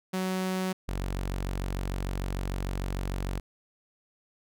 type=tone pair in turn; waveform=sawtooth; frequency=186.7 / 46.67 Hz; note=F#3 / F#1; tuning=+16 / +16 cents; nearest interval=2 octaves; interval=2400 cents; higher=first; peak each=-24 / -26 dBFS; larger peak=first; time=0.13-0.73 / 0.88-3.4 s; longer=second; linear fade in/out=10 ms; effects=none